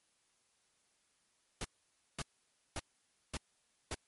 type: noise bursts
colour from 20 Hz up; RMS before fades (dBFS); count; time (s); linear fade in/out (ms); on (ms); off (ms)
pink; -39; 5; 1.61-3.945; 2; 35; 540
effects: white hiss -75 dBFS RMS until 4.07 s + MP3 48 kbps